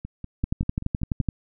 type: two click trains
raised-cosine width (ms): 5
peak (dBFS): -21 / -11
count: 7 / 11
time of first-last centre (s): 0.05-1.211 / 0.44-1.287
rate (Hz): 5.17 / 11.8
effects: none